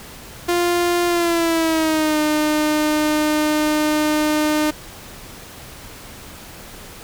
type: tone with pitch glide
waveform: sawtooth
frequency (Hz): 349.2 to 304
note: F4 to D#4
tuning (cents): 0 to -40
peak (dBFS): -12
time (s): 0.48-4.71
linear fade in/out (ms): 10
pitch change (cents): -240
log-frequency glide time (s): 1.07-2.19
effects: pink hiss -38 dBFS RMS until 7.03 s